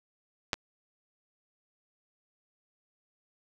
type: clicks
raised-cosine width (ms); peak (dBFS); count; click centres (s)
0.2; -9 / -29; 2; 0.532 / 0.541
effects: none